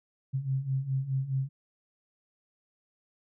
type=beating tone pair; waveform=sine; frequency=130.81 / 135.61 Hz; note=C3 / C#3; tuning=0 / -38 cents; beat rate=4.8 Hz; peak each=-33 / -29 dBFS; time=0.33-1.49 s; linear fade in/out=20 ms; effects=none